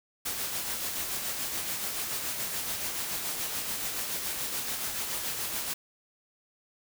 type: noise with tremolo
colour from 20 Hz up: white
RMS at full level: -32 dBFS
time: 0.25-5.74 s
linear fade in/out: 10 ms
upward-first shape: sine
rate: 7 Hz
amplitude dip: 35%
effects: none